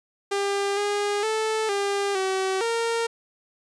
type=tone with pitch steps; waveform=sawtooth; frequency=399.6 / 409.6 / 438.2 / 400.6 / 380.6 / 461.4 Hz; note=G4 / G#4 / A4 / G4 / F#4 / A#4; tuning=+33 / -24 / -7 / +38 / +49 / -18 cents; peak=-19 dBFS; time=0.31-3.07 s; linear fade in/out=10 ms; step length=460 ms; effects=resampled to 22050 Hz